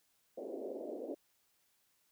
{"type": "band-pass noise", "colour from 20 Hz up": "white", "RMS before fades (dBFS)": -43, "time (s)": [0.37, 1.15], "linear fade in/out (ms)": 10, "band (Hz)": [260, 600], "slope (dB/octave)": 48, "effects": ["white hiss -75 dBFS RMS until 2.11 s"]}